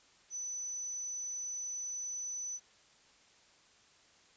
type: tone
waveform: sine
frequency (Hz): 5990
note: F#8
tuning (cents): +20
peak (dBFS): -37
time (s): 0.3-2.6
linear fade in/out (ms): 50
effects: white hiss -64 dBFS RMS until 4.36 s + resampled to 16000 Hz